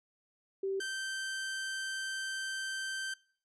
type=tone pair in turn; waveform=sine / sawtooth; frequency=388 / 1557.4 Hz; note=G4 / G6; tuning=-18 / -12 cents; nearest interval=2 octaves; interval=2406 cents; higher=second; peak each=-31 / -32 dBFS; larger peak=first; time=0.63-0.8 / 0.8-3.14 s; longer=second; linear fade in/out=5 ms; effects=noise-tail reverb RT60 0.5 s tail -24 dB re dry + resampled to 24000 Hz